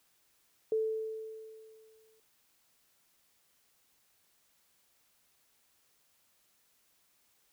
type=tone with exponential decay; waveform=sine; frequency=440 Hz; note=A4; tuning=in tune; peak=-26 dBFS; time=0.72-2.2 s; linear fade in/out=2 ms; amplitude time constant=320 ms; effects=white hiss -71 dBFS RMS until 7.52 s